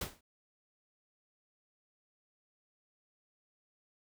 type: noise with exponential decay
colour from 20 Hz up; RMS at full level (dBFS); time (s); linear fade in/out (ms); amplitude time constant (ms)
pink; -34; 0.01-0.21; 5; 43
effects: none